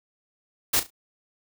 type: noise with echo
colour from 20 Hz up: white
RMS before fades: -21 dBFS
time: 0.73-0.8 s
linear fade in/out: 10 ms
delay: 35 ms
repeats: 3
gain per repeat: -12 dB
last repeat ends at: 0.905 s
effects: none